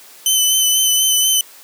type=tone with vibrato; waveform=15% pulse; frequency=3038 Hz; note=F#7; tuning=45 cents sharp; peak=-5 dBFS; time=0.26-1.41 s; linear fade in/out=2 ms; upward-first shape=sine; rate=4.1 Hz; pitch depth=24 cents each way; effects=white hiss -42 dBFS RMS until 1.63 s + high-pass 300 Hz 12 dB/octave